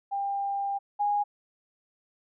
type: tone pair in turn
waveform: sine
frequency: 797 / 822.3 Hz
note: G5 / G#5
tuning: +28 / -17 cents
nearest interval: minor second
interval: 55 cents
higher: second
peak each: -27 / -23 dBFS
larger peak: second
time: 0.11-0.79 / 0.99-1.24 s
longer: first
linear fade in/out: 20 ms
effects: none